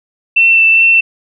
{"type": "tone with vibrato", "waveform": "sine", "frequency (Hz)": 2680, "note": "E7", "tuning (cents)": 28, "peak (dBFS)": -5, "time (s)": [0.36, 1.01], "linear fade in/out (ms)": 10, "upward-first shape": "sine", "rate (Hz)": 2.4, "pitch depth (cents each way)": 13, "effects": []}